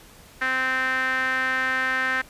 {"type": "tone with band-pass filter", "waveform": "sawtooth", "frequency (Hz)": 260, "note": "C4", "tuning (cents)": -11, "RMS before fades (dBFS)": -24, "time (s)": [0.41, 2.22], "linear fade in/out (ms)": 10, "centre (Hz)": 1700, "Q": 5.9, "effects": ["pink hiss -49 dBFS RMS until 2.29 s", "resampled to 32000 Hz"]}